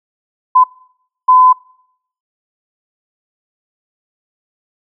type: tone bursts at uneven times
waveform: sine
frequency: 1014 Hz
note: B5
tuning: 45 cents sharp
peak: -4 dBFS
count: 2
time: 0.55-0.64 / 1.28-1.53 s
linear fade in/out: 10 ms
effects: noise-tail reverb RT60 0.7 s tail -24 dB re dry